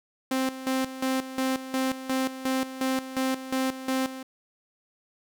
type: tone with tremolo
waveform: sawtooth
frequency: 262.3 Hz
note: C4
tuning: 4 cents sharp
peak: -20 dBFS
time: 0.31-4.23 s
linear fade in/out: 5 ms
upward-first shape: square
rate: 2.8 Hz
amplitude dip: 75%
effects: none